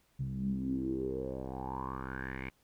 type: tone with low-pass filter sweep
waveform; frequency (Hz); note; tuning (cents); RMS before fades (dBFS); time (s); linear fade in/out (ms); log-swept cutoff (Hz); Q
10% pulse; 65.41; C2; 0; -37; 0.19-2.5; 10; 140 to 2300; 7.9
effects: pink hiss -71 dBFS RMS until 2.63 s